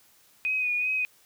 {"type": "tone with vibrato", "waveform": "sine", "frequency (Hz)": 2489, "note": "D#7", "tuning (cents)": 0, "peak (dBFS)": -24, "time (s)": [0.45, 1.05], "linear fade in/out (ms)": 0, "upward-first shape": "sine", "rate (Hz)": 2.6, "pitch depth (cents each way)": 33, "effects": ["white hiss -60 dBFS RMS until 1.25 s"]}